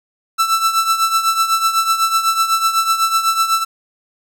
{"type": "tone with tremolo", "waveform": "45% pulse", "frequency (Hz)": 1329, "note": "E6", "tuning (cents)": 14, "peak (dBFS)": -10, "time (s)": [0.38, 3.65], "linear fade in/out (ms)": 20, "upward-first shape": "triangle", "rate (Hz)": 8, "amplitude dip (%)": 75, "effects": []}